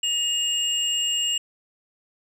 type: tone pair together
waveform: sine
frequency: 2845 / 7586 Hz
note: F7 / A#8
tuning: +31 / +29 cents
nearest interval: octave + perfect fourth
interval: 1698 cents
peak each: -21 / -26 dBFS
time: 0.03-1.38 s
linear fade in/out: 5 ms
effects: tanh soft clip ceiling -17 dBFS